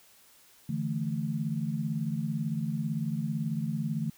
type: chord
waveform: sine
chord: D suspended second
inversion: none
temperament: equal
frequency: 146.83 / 164.81 / 220 Hz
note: D3 / E3 / A3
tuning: 0 / 0 / 0 cents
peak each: -33 dBFS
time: 0.69-4.1 s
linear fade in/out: 5 ms
effects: white hiss -59 dBFS RMS until 4.17 s